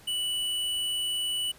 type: tone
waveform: square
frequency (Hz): 2960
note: F#7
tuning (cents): 0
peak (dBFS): -28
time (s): 0.07-1.52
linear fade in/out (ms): 10
effects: pink hiss -54 dBFS RMS until 1.58 s + resampled to 32000 Hz